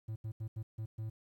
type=tone bursts at uneven times; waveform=triangle; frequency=110 Hz; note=A2; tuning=in tune; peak=-35 dBFS; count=6; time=0.08-0.16 / 0.24-0.32 / 0.4-0.48 / 0.56-0.63 / 0.78-0.86 / 0.98-1.1 s; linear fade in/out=10 ms; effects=12-bit